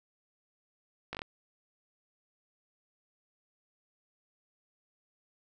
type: slowing click train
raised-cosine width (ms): 0.3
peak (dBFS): -21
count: 5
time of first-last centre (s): 1.13-1.219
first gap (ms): 18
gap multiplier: 1.14
effects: none